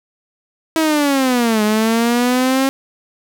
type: linear two-way sweep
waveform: sawtooth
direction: down then up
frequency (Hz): 325.1 to 210 to 271.2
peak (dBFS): -9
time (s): 0.76-2.69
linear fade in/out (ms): 0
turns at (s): 1.63
effects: none